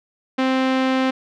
sawtooth tone with low-pass filter, 261.6 Hz, C4, in tune, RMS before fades -19 dBFS, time 0.38-1.11 s, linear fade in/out 10 ms, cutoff 3200 Hz, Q 1, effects none

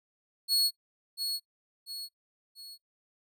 40% pulse tone with echo, 4348 Hz, C#8, 34 cents flat, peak -22 dBFS, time 0.48-0.71 s, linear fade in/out 50 ms, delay 690 ms, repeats 3, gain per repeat -7 dB, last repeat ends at 2.78 s, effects noise-tail reverb RT60 0.1 s tail -22 dB re dry

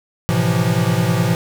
square chord, F major seventh, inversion first, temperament equal with one note detuned, 110 / 128.57 / 164.81 / 174.61 Hz, A2 / C3 / E3 / F3, 0 / -30 / 0 / 0 cents, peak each -21 dBFS, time 0.29-1.35 s, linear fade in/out 0 ms, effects none

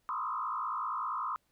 sine tone with frequency modulation, 1145 Hz, D6, 44 cents flat, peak -32 dBFS, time 0.09-1.36 s, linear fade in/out 0 ms, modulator 55.2 Hz, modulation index 2.9, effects pink hiss -75 dBFS RMS until 1.51 s

